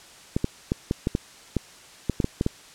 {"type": "clicks", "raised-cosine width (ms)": 3, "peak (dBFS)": -9, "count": 12, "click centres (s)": [0.365, 0.444, 0.719, 0.911, 1.071, 1.151, 1.567, 2.097, 2.202, 2.244, 2.411, 2.464], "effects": ["white hiss -48 dBFS RMS until 2.74 s", "low-pass 8000 Hz 12 dB/octave"]}